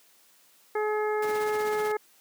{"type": "harmonic tone", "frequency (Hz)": 424.9, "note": "G#4", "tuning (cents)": 40, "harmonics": [1, 2, 3, 4, 5], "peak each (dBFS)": [-26, -32, -36, -38, -40], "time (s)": [0.75, 1.97], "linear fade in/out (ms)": 5}
{"type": "noise with tremolo", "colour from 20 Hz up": "pink", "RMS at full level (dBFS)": -38, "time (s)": [1.22, 1.92], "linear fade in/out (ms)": 5, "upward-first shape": "sine", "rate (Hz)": 16, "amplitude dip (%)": 50}
{"effects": ["white hiss -60 dBFS RMS until 2.2 s", "high-pass 200 Hz 12 dB/octave"]}